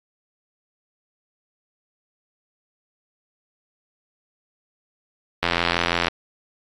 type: click train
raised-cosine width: 0.3 ms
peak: -3 dBFS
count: 57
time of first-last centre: 5.43-6.082 s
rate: 85.9 Hz
effects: AAC 32 kbps